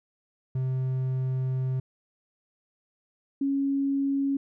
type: tone pair in turn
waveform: triangle / sine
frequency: 130 / 276.3 Hz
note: C3 / C#4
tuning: -11 / -6 cents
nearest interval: octave + minor second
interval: 1305 cents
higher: second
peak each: -23 dBFS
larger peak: neither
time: 0.55-1.8 / 3.41-4.37 s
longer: first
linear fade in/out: 5 ms
effects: none